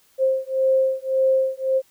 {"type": "beating tone pair", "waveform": "sine", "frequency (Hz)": [527, 528.8], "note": ["C5", "C5"], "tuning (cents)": [12, 18], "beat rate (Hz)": 1.8, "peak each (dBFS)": -20, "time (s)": [0.18, 1.82], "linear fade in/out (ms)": 50, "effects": ["white hiss -59 dBFS RMS until 1.9 s"]}